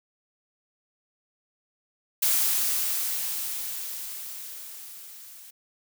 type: noise with level ramp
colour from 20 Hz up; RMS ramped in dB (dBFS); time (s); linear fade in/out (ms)
blue; -22 to -47; 2.22-5.51; 10
effects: none